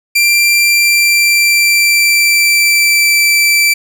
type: tone with pitch glide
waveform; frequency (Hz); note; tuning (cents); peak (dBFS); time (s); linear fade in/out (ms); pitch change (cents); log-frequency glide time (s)
sawtooth; 2365 to 2332; D7 to D7; +12 to -13; -4; 0.15-3.74; 10; -25; 0.57-3.17
effects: none